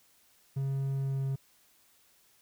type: tone with pitch glide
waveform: triangle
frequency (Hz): 136.3 to 135.28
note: C#3 to C#3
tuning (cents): -29 to -42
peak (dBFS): -27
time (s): 0.56-1.36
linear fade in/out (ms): 10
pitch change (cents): -13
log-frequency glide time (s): 0.94-1.24
effects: white hiss -65 dBFS RMS until 2.41 s